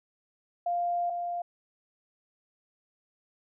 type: tone pair in turn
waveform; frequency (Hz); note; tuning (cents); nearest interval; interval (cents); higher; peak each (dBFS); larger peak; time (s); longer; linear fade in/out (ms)
sine; 698.5 / 698.5; F5 / F5; 0 / 0; unison; 0; neither; -26 / -30; first; 0.66-1.1 / 1.1-1.42; first; 5
effects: none